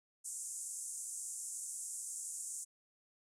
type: band-pass noise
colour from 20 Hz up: pink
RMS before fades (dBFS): -44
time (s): 0.24-2.65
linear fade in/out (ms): 20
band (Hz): 6900 to 9800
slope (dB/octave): 48
effects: none